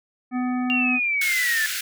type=harmonic tone; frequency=250.5 Hz; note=B3; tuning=25 cents sharp; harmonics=1 / 3 / 5 / 7 / 9; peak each=-22 / -32 / -36 / -41 / -40 dBFS; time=0.31-1 s; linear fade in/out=50 ms
type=linear sweep; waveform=sine; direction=down; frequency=2794 to 1721 Hz; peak=-20 dBFS; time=0.7-1.66 s; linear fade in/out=0 ms
type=high-pass noise; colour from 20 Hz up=pink; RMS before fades=-28 dBFS; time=1.21-1.81 s; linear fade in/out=5 ms; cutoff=1400 Hz; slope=96 dB/octave
effects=none